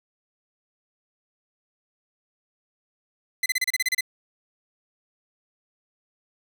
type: tone bursts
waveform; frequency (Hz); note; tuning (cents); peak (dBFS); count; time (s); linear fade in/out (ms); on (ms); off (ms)
sawtooth; 2035; C7; -49; -17; 10; 3.43-4.009; 5; 30; 31
effects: 9-bit